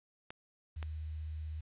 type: clicks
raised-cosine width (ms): 0.3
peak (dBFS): -28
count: 2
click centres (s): 0.305 / 0.828
type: tone with vibrato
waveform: sine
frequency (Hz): 77.78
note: D#2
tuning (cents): 0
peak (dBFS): -38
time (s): 0.76-1.61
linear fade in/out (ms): 10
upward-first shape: sine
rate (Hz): 16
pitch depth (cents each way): 11
effects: resampled to 8000 Hz + 11-bit